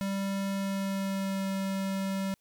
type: tone with pitch glide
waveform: square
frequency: 196 to 193.64 Hz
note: G3 to G3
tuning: 0 to -21 cents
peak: -30 dBFS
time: 0.01-2.34 s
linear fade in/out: 0 ms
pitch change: -21 cents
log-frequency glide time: 0.54-1.46 s
effects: white hiss -73 dBFS RMS until 2.4 s